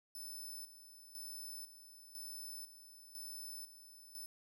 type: tone with tremolo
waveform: 5% pulse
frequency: 5274 Hz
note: E8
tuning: in tune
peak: -40 dBFS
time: 0.15-4.26 s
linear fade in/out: 2 ms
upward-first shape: square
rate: 1 Hz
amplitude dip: 70%
effects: none